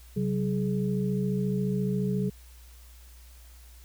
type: tone cluster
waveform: sine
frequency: 135.4 / 189.7 / 421.1 Hz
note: C#3 / F#3 / G#4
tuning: -40 / +43 / +24 cents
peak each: -30 / -27 / -33 dBFS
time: 0.16-2.3 s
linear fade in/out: 10 ms
effects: added 60 Hz sine -48 dBFS peak until 3.84 s + white hiss -57 dBFS RMS until 3.84 s